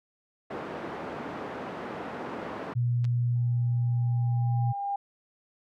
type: band-pass noise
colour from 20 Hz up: pink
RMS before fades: -37 dBFS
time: 0.5-2.74 s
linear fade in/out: 10 ms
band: 230 to 1300 Hz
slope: 12 dB/octave
type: tone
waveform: sine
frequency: 120.7 Hz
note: B2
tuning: 39 cents flat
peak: -23 dBFS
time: 2.75-4.73 s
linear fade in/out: 20 ms
type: clicks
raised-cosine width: 0.2 ms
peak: -29 dBFS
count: 2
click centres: 3.044 / 3.051 s
type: tone with exponential growth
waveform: sine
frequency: 802 Hz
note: G5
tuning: 39 cents sharp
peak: -26 dBFS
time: 3.35-4.96 s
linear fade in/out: 5 ms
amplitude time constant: 350 ms
effects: none